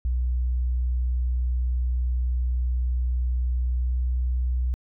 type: tone with pitch glide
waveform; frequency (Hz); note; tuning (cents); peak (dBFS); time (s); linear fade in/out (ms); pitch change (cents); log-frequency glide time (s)
sine; 61.74 to 62.17; B1 to B1; 0 to +12; -20; 0.05-4.74; 0; +12; 3.79-3.93
effects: tanh soft clip ceiling -18 dBFS